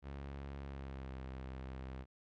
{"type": "tone with pitch glide", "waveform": "sawtooth", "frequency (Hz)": [69.3, 65.49], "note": ["C#2", "C2"], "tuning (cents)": [0, 2], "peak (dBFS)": -40, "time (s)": [0.02, 2.06], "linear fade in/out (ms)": 50, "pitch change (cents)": -98, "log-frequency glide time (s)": [0.61, 1.17], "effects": ["low-pass 3000 Hz 12 dB/octave"]}